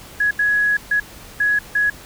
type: tone bursts at uneven times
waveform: sine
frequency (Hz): 1675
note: G#6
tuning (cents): +14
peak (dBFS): -14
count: 5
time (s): 0.2-0.31 / 0.39-0.77 / 0.91-1 / 1.4-1.59 / 1.75-1.9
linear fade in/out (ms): 5
effects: pink hiss -40 dBFS RMS until 2.05 s